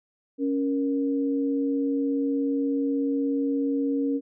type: tone pair together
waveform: sine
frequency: 277.2 / 469.4 Hz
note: C#4 / A#4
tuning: 0 / +12 cents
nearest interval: major sixth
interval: 912 cents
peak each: -23 / -30 dBFS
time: 0.38-4.21 s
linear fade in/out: 50 ms
effects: none